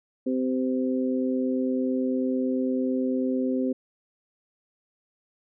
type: harmonic tone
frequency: 129 Hz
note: C3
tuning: 24 cents flat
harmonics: 2 / 3 / 4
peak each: -24 / -31 / -31 dBFS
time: 0.26-3.73 s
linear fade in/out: 10 ms
effects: none